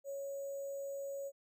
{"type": "tone with sample-and-hold", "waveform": "sine", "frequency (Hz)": 554.4, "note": "C#5", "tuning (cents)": 0, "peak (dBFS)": -39, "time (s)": [0.04, 1.32], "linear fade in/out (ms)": 50, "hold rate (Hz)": 7350, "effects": []}